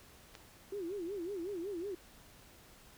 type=clicks; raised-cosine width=0.2 ms; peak=-41 / -31 dBFS; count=2; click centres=0.343 / 0.352 s
type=tone with vibrato; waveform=sine; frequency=370 Hz; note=F#4; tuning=in tune; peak=-37 dBFS; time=0.72-1.95 s; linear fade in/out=5 ms; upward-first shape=sine; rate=5.4 Hz; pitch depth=200 cents each way
effects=pink hiss -59 dBFS RMS until 2.97 s